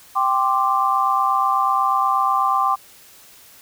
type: chord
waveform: sine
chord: G suspended fourth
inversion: none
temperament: equal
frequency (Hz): 784 / 1046.5 / 1174.7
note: G5 / C6 / D6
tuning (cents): 0 / 0 / 0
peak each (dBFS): -21 / -20 / -19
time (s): 0.15-2.76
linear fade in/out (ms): 20
effects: white hiss -47 dBFS RMS until 3.61 s